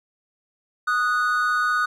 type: tone pair together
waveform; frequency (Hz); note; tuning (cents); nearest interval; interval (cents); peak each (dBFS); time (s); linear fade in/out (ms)
triangle; 1239.4 / 1475; D#6 / F#6; -7 / -6; minor third; 301; -20; 0.87-1.86; 10
effects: none